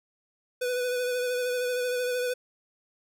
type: tone with vibrato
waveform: square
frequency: 496.3 Hz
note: B4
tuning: 8 cents sharp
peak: -27 dBFS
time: 0.61-2.34 s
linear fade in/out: 10 ms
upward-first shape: sine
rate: 13 Hz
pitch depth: 24 cents each way
effects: none